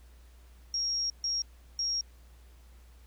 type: tone bursts at uneven times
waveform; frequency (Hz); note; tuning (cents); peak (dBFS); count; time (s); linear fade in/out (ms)
sine; 5588; F8; 0; -28; 3; 0.74-1.1 / 1.24-1.42 / 1.79-2.01; 2
effects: added 60 Hz sine -52 dBFS peak until 3.06 s + pink hiss -64 dBFS RMS until 3.06 s